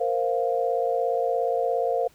sine chord, Bb suspended second, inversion none, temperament equal, 466.2 / 523.3 / 698.5 Hz, Bb4 / C5 / F5, 0 / 0 / 0 cents, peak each -26 dBFS, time 0-2.08 s, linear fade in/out 10 ms, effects pink hiss -58 dBFS RMS until 2.14 s

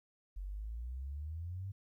sine exponential sweep, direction up, 45.3 to 100 Hz, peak -39 dBFS, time 0.36-1.72 s, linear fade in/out 10 ms, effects 13-bit

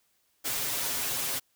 white noise with comb filter, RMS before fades -31 dBFS, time 0.44-1.4 s, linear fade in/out 20 ms, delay 7.4 ms, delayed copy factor +0.7, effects white hiss -71 dBFS RMS until 1.55 s

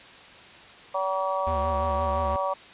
harmonic tone, 190.3 Hz, F#3, 49 cents sharp, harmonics 3 / 4 / 5 / 6, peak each -28 / -32 / -30 / -30 dBFS, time 0.94-2.54 s, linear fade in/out 10 ms
square tone with vibrato, 75.3 Hz, D2, 44 cents sharp, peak -30 dBFS, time 1.47-2.36 s, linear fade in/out 0 ms, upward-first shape sine, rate 5.8 Hz, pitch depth 100 cents each way
effects white hiss -47 dBFS RMS until 2.73 s + resampled to 8000 Hz

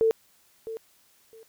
sine tone with echo, 447.8 Hz, A4, 30 cents sharp, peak -18 dBFS, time 0.01-0.11 s, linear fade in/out 0 ms, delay 660 ms, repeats 2, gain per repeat -14 dB, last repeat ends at 1.43 s, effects white hiss -62 dBFS RMS until 1.48 s

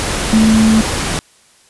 sine tone in noise, 220 Hz, A3, in tune, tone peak -7 dBFS, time 0.33-0.81 s, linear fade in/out 0 ms, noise pink, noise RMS -18 dBFS, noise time 0-1.19 s, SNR +8 dB, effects white hiss -49 dBFS RMS until 1.69 s + resampled to 24000 Hz

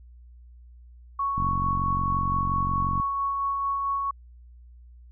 sine tone with tremolo, 1110 Hz, C#6, 2 cents sharp, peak -23 dBFS, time 1.19-4.11 s, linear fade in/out 5 ms, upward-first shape sine, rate 4.5 Hz, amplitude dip 25%
click train, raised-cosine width 5 ms, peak -18 dBFS, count 75, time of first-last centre 1.38-2.999 s, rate 45.7 Hz
effects added 60 Hz sine -46 dBFS peak until 5.11 s

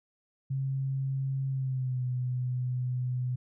sine tone with pitch glide, 134.7 to 125.68 Hz, C#3 to B2, -49 to +31 cents, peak -28 dBFS, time 0.5-3.36 s, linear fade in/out 10 ms, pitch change -120 cents, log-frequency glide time 1.48-2.04 s, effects none

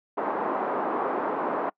white band-pass noise, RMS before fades -28 dBFS, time 0.17-1.7 s, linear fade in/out 10 ms, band 250 to 1100 Hz, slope 24 dB/octave, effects noise-tail reverb RT60 0.1 s tail -25 dB re dry

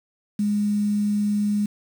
sine tone with quantisation, 207 Hz, G#3, 5 cents flat, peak -19 dBFS, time 0.39-1.66 s, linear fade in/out 5 ms, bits 7, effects none

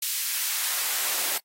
white noise with high-pass filter sweep, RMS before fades -27 dBFS, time 0.02-1.38 s, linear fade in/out 5 ms, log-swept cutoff 2900 to 350 Hz, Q 0.72, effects noise-tail reverb RT60 0.1 s tail -22 dB re dry + AAC 48 kbps

